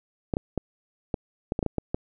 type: clicks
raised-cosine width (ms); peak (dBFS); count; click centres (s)
2; -12; 10; 0.338 / 0.369 / 0.577 / 1.142 / 1.521 / 1.591 / 1.628 / 1.663 / 1.783 / 1.945
effects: none